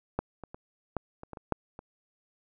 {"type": "clicks", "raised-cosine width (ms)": 1, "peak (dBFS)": [-14, -27, -28, -16, -28, -26, -28, -12, -28], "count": 9, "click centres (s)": [0.19, 0.437, 0.545, 0.967, 1.234, 1.333, 1.372, 1.523, 1.791], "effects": []}